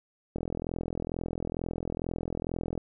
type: click train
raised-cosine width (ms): 2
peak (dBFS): -19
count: 103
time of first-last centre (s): 0.36-2.777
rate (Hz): 42.2
effects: none